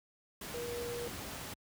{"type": "tone in noise", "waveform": "sine", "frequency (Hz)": 477.8, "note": "A#4", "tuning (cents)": 43, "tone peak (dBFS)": -38, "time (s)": [0.54, 1.08], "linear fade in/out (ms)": 5, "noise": "pink", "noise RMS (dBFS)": -43, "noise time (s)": [0.41, 1.54], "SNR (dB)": 2, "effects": ["high-pass 60 Hz 12 dB/octave"]}